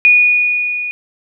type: tone with level ramp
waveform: sine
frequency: 2458 Hz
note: D#7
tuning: 22 cents flat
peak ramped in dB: -4 to -19 dBFS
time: 0.05-0.91 s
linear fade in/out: 0 ms
effects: none